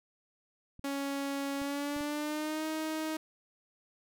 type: clicks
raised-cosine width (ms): 5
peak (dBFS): -38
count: 4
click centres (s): 0.794 / 1.617 / 1.964 / 2.008
type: tone with pitch glide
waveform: sawtooth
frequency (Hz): 278.2 to 314.1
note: C#4 to D#4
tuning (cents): +6 to +16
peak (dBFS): -29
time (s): 0.84-3.17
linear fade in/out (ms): 5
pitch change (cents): +210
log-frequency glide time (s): 1.57-2.66
effects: none